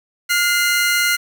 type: tone pair together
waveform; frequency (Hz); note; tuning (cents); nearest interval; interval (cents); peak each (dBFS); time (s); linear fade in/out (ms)
sawtooth; 1422 / 2071; F6 / C7; +31 / -18; perfect fifth; 651; -14; 0.29-1.17; 20
effects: 7-bit